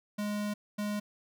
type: tone bursts at uneven times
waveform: square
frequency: 207.7 Hz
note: G#3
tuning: in tune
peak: -32 dBFS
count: 2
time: 0.18-0.54 / 0.78-1 s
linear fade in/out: 10 ms
effects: none